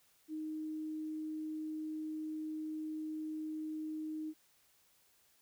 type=tone; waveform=sine; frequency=311.1 Hz; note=D#4; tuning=in tune; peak=-38 dBFS; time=0.28-4.34 s; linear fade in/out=50 ms; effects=white hiss -70 dBFS RMS until 5.41 s